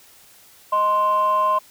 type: tone pair together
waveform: sine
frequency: 623.2 / 1046 Hz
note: D#5 / C6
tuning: +3 / -1 cents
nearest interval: major sixth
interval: 896 cents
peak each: -22 / -15 dBFS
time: 0.72-1.59 s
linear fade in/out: 10 ms
effects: tanh soft clip ceiling -12 dBFS + white hiss -50 dBFS RMS until 1.7 s